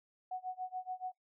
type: tone with tremolo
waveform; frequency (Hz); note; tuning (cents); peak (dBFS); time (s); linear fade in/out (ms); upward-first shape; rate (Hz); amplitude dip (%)
sine; 740; F#5; 0; -35; 0.31-1.12; 5; sine; 7; 95
effects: noise-tail reverb RT60 0.1 s tail -20 dB re dry